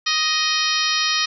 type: harmonic tone with a mistuned harmonic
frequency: 624 Hz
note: D#5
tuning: 5 cents sharp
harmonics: 2 / 3 / 4 / 5 / 6 / 7 / 8 / 9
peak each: -26 / -26 / -26 / -26 / -26 / -26 / -26 / -26 dBFS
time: 0.06-1.26 s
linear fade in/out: 10 ms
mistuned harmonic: 7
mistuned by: -44 cents
effects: none